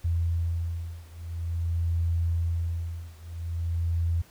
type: beating tone pair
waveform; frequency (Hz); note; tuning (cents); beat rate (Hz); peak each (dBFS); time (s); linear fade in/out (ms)
sine; 84 / 84.48; E2 / E2; +33 / +43; 0.48; -28 / -29; 0.04-4.22; 10
effects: pink hiss -56 dBFS RMS until 4.3 s

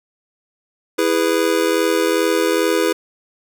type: chord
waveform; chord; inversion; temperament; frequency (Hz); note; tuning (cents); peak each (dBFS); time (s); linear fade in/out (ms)
square; E major; none; just; 329.6 / 412 / 494.4; E4 / G#4 / B4; 0 / -14 / +2; -20; 0.98-2.93; 10
effects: none

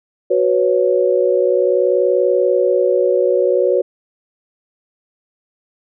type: chord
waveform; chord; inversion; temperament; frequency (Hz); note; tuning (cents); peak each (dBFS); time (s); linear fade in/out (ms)
sine; F# suspended fourth; none; equal; 370 / 493.9 / 554.4; F#4 / B4 / C#5; 0 / 0 / 0; -16; 0.3-3.82; 10
effects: none

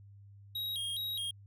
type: tone with vibrato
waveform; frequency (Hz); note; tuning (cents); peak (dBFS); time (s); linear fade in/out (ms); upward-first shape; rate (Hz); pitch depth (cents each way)
square; 3520; A7; 0; -35; 0.55-1.31; 5; square; 2.4; 140
effects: added 100 Hz sine -52 dBFS peak until 1.46 s

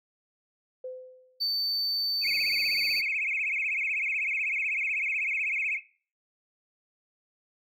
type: tone with exponential decay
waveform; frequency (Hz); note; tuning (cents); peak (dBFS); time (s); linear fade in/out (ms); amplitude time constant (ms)
sine; 511; C5; -41; -33; 0.84-1.49; 5; 140
type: tone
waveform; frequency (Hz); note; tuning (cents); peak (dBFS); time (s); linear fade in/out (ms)
triangle; 4552; C#8; +45; -24; 1.4-3.02; 20
type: tone with vibrato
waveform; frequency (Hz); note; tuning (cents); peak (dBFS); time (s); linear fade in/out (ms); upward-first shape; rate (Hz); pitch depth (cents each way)
sine; 2349; D7; 0; -26; 2.21-5.8; 50; sine; 16; 180
effects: noise-tail reverb RT60 0.4 s tail -17 dB re dry + tanh soft clip ceiling -19 dBFS

